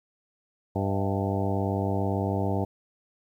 harmonic tone with a mistuned harmonic, 98 Hz, G2, in tune, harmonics 1 / 2 / 3 / 4 / 5 / 6 / 7 / 8 / 9, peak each -28 / -31 / -33 / -34 / -35 / -36 / -36 / -37 / -38 dBFS, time 0.75-2.65 s, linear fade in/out 10 ms, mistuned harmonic 6, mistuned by +89 cents, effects 10-bit

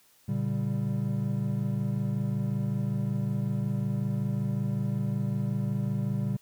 triangle chord, G diminished, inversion first, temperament equal with one note detuned, 116.54 / 141.91 / 196 Hz, Bb2 / Db3 / G3, 0 / +41 / 0 cents, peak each -29 dBFS, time 0.28-6.37 s, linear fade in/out 10 ms, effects white hiss -62 dBFS RMS until 6.41 s

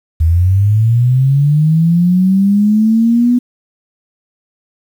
sine linear sweep, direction up, 77.78 to 247.6 Hz, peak -7 dBFS, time 0.2-3.39 s, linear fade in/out 10 ms, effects 7-bit

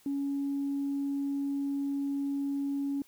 sine tone, 279.6 Hz, C#4, 15 cents sharp, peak -28 dBFS, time 0.06-3.02 s, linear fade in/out 2 ms, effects tanh soft clip ceiling -25 dBFS + white hiss -62 dBFS RMS until 3.07 s

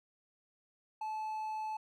triangle tone, 867 Hz, A5, 26 cents flat, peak -34 dBFS, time 1.01-1.77 s, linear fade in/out 5 ms, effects none

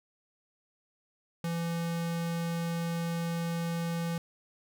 square tone, 168.3 Hz, E3, 36 cents sharp, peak -31 dBFS, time 1.44-4.18 s, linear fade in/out 2 ms, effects none

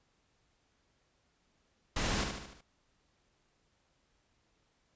pink noise with echo, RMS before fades -33 dBFS, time 1.96-2.24 s, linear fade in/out 5 ms, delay 74 ms, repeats 5, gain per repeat -5 dB, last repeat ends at 2.61 s, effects pink hiss -74 dBFS RMS until 4.95 s + resampled to 16000 Hz

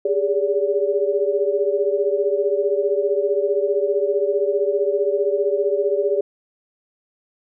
sine tone cluster, 399.8 / 415.1 / 574 Hz, G4 / G#4 / D5, +34 / -1 / -40 cents, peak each -21 / -21 / -22 dBFS, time 0.05-6.21 s, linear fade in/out 5 ms, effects none

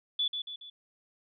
sine tone with echo, 3453 Hz, A7, 33 cents flat, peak -26 dBFS, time 0.19-0.28 s, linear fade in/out 5 ms, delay 140 ms, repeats 3, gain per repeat -6 dB, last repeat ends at 0.7 s, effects none

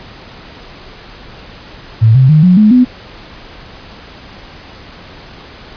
sine tone with pitch steps, 111.5 / 131.07 / 154.08 / 181.13 / 212.9 / 250.3 Hz, A2 / C3 / D#3 / F#3 / G#3 / B3, +23 / +3 / -17 / -37 / +43 / +23 cents, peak -3 dBFS, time 2.01-2.85 s, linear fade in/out 20 ms, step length 140 ms, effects pink hiss -34 dBFS RMS until 5.76 s + resampled to 11025 Hz

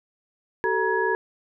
sine tone cluster, 381.2 / 444 / 949 / 1678 Hz, G4 / A4 / A#5 / G#6, -48 / +16 / +31 / +17 cents, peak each -26 dBFS, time 0.64-1.15 s, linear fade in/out 0 ms, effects none

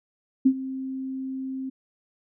sine tone with ADSR envelope, 264 Hz, C4, 16 cents sharp, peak -12 dBFS, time 0.45-1.7 s, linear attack 12 ms, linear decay 68 ms, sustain -17 dB, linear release 12 ms, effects none

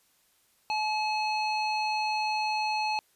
square tone with low-pass filter, 857 Hz, A5, 46 cents flat, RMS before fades -29 dBFS, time 0.7-2.99 s, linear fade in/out 0 ms, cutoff 3800 Hz, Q 2.9, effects white hiss -67 dBFS RMS until 3.15 s + resampled to 32000 Hz

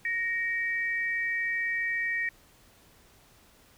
sine tone pair together, 1864.7 / 2297 Hz, A#6 / D7, 0 / -39 cents, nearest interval major third, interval 361 cents, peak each -28 / -33 dBFS, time 0.05-2.29 s, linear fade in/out 2 ms, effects pink hiss -59 dBFS RMS until 3.77 s

